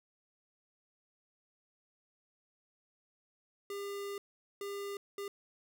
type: tone bursts at uneven times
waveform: square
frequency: 401.5 Hz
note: G4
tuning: 41 cents sharp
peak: -39 dBFS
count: 3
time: 3.7-4.18 / 4.61-4.97 / 5.18-5.28 s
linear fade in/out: 2 ms
effects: none